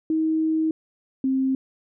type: tone pair in turn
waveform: sine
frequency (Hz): 317.3 / 264.7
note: D#4 / C4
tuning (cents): +34 / +20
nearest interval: minor third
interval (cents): 314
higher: first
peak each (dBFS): -19 / -19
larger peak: neither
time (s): 0.1-0.71 / 1.24-1.55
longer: first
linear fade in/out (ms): 2
effects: none